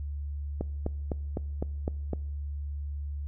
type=click train; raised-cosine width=2 ms; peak=-17 dBFS; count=7; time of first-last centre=0.61-2.133 s; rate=3.94 Hz; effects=noise-tail reverb RT60 0.8 s tail -23 dB re dry + added 72 Hz sine -32 dBFS peak until 3.27 s